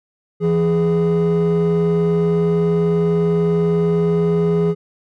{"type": "tone pair together", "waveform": "triangle", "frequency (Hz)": [168.18, 415.3], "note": ["E3", "G#4"], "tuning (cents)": [35, 0], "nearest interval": "octave + major third", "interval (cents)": 1565, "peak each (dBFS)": [-13, -13], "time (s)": [0.4, 4.75], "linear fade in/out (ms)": 50, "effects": ["tanh soft clip ceiling -9 dBFS"]}